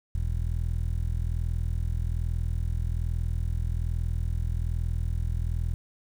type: tone with low-pass filter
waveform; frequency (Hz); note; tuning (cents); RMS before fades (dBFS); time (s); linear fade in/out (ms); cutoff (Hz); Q
15% pulse; 41.2; E1; 0; -28; 0.15-5.74; 0; 90; 1.1
effects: 9-bit